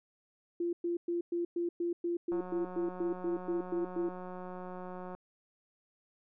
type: tone bursts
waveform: sine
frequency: 344.6 Hz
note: F4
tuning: 23 cents flat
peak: -30 dBFS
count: 15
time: 0.6-4.09 s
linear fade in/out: 5 ms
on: 130 ms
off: 110 ms
type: click train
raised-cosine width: 1 ms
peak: -31 dBFS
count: 516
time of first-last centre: 2.32-5.15 s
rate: 182 Hz
effects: none